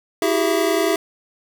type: tone cluster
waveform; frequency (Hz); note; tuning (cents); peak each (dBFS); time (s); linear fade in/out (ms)
square; 326.1 / 377.3 / 407.8 / 667; E4 / F#4 / G#4 / E5; -19 / +34 / -32 / +20; -23; 0.22-0.96; 2
effects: none